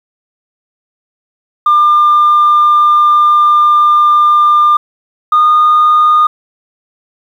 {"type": "tone pair in turn", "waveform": "sine", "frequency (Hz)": [1199, 1224.2], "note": ["D6", "D#6"], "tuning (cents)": [36, -28], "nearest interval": "unison", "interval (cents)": 36, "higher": "second", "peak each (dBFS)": -3, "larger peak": "neither", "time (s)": [[1.66, 4.77], [5.32, 6.27]], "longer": "first", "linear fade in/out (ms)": 5, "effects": ["tanh soft clip ceiling -2 dBFS", "7-bit"]}